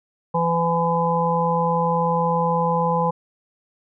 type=harmonic tone; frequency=168.2 Hz; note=E3; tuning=35 cents sharp; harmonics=1 / 3 / 5 / 6; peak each=-23 / -23 / -23 / -23 dBFS; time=0.34-3.11 s; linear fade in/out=10 ms; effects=none